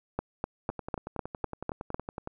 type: two click trains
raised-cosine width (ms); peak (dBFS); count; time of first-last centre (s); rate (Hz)
1; -22 / -15; 18 / 8; 0.7-2.274 / 0.19-1.944; 10.8 / 3.99
effects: none